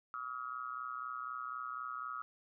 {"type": "tone with amplitude modulation", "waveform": "sine", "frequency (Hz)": 1274, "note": "D#6", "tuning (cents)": 41, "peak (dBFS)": -35, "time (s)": [0.14, 2.22], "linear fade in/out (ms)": 0, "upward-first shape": "sine", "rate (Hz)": 124, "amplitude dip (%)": 100, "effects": []}